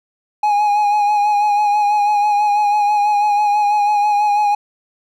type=tone with vibrato; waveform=triangle; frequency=830 Hz; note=G#5; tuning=1 cent flat; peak=-10 dBFS; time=0.43-4.55 s; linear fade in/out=5 ms; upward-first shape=sine; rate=6.1 Hz; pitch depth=31 cents each way; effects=none